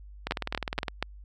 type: two click trains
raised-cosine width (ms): 0.3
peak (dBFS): -14 / -11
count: 13 / 4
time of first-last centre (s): 0.27-0.882 / 0.31-1.026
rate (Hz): 19.6 / 4.19
effects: added 50 Hz sine -44 dBFS peak until 1.24 s